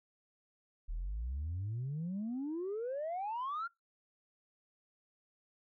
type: exponential sweep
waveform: sine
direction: up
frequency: 37.15 to 1424 Hz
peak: -34 dBFS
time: 0.88-3.68 s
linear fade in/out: 20 ms
effects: noise-tail reverb RT60 0.2 s tail -26 dB re dry + tanh soft clip ceiling -33 dBFS